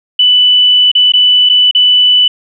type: tone with dropouts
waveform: sine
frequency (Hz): 2983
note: F#7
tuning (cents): +13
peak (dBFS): -4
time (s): 0.19-2.28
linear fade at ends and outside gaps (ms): 5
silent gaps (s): 0.916-0.951 / 1.121-1.136 / 1.491-1.496 / 1.712-1.749
effects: none